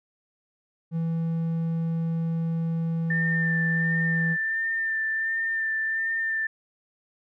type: tone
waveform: triangle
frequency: 164.81 Hz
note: E3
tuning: in tune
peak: -22 dBFS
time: 0.91-4.37 s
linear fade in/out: 50 ms
type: tone with vibrato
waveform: sine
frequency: 1790 Hz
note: A6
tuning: 29 cents sharp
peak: -24 dBFS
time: 3.1-6.47 s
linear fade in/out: 5 ms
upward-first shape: sine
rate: 1.4 Hz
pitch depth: 18 cents each way
effects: none